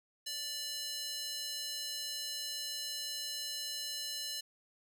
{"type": "tone with high-pass filter", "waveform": "square", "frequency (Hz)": 587.3, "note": "D5", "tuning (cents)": 0, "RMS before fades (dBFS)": -40, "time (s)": [0.26, 4.41], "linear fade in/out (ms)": 10, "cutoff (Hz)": 3900, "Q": 1.9, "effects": []}